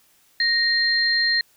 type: tone pair together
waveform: sine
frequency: 1864.7 / 4186 Hz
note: A#6 / C8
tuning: 0 / 0 cents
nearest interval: octave + major second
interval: 1400 cents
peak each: -20 dBFS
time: 0.4-1.41 s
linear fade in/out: 2 ms
effects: white hiss -59 dBFS RMS until 1.56 s